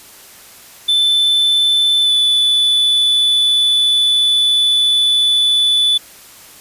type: tone with pitch glide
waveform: triangle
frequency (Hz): 3523 to 3477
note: A7 to A7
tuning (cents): +1 to -21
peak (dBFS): -9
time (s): 0.88-5.98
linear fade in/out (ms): 10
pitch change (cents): -22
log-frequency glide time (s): 2.03-2.12
effects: white hiss -40 dBFS RMS until 6.6 s + resampled to 32000 Hz